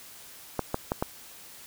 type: clicks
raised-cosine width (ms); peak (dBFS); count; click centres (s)
1; -12; 4; 0.593 / 0.744 / 0.919 / 1.025
effects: white hiss -48 dBFS RMS until 1.66 s